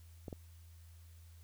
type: clicks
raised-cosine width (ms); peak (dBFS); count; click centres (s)
2; -30; 2; 0.282 / 0.328
effects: added 83 Hz sine -54 dBFS peak until 1.43 s + white hiss -68 dBFS RMS until 1.43 s